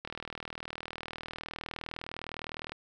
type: click train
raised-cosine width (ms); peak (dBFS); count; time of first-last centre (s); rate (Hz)
0.3; -22; 107; 0.05-2.72; 39.7
effects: none